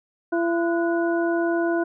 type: harmonic tone with a mistuned harmonic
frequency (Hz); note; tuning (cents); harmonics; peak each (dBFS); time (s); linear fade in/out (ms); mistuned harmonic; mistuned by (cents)
338.5; E4; +46; 1 / 2 / 3 / 4; -21 / -26 / -35 / -30; 0.32-1.84; 10; 4; +140
effects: none